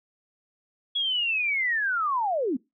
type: linear sweep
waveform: sine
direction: down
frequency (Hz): 3368 to 225.6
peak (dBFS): -23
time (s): 0.95-2.57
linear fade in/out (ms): 10
effects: noise-tail reverb RT60 0.2 s tail -21 dB re dry